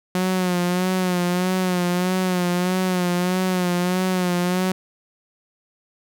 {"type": "tone with vibrato", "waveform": "sawtooth", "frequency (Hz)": 181.3, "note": "F#3", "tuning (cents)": -35, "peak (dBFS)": -15, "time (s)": [0.15, 4.72], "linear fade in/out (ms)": 2, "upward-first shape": "sine", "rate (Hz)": 1.6, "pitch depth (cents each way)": 47, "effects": []}